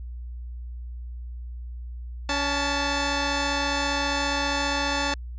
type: tone pair together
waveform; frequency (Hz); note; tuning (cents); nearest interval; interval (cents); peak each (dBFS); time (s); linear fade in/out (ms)
10% pulse; 281.7 / 880; C#4 / A5; +28 / 0; octave + minor sixth; 1972; -18; 2.29-5.14; 2
effects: added 60 Hz sine -33 dBFS peak until 5.38 s + resampled to 16000 Hz